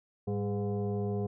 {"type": "tone with frequency modulation", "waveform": "sine", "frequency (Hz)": 105.5, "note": "G#2", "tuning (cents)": 28, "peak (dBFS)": -29, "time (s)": [0.27, 1.27], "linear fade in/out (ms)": 10, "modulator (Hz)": 305, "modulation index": 1.3, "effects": []}